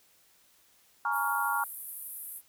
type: chord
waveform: sine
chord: Bb minor seventh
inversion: third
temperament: just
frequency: 839.1 / 932.3 / 1118.8 / 1398.5 Hz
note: Ab5 / Bb5 / Db6 / F6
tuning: +18 / 0 / +16 / +2 cents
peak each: -34 / -32 / -33 / -31 dBFS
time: 1.05-1.64 s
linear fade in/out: 2 ms
type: band-pass noise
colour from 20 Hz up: white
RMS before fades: -42 dBFS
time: 1.11-2.42 s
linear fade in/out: 50 ms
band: 10000 to 14000 Hz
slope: 48 dB/octave
effects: white hiss -64 dBFS RMS until 2.48 s